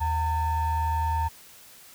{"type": "ring-modulated tone", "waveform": "triangle", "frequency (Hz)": 415.3, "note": "G#4", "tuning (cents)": 0, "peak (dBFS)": -18, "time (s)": [0, 1.29], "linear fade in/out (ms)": 20, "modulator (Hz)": 495, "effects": ["white hiss -50 dBFS RMS until 1.94 s"]}